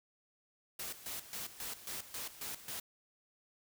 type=noise with tremolo; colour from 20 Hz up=white; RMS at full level=-42 dBFS; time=0.79-2.8 s; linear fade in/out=5 ms; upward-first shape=square; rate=3.7 Hz; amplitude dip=75%; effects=none